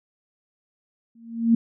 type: tone with exponential growth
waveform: sine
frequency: 230.2 Hz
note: A#3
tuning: 22 cents flat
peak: -11 dBFS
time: 1.15-1.55 s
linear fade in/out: 5 ms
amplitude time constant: 86 ms
effects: none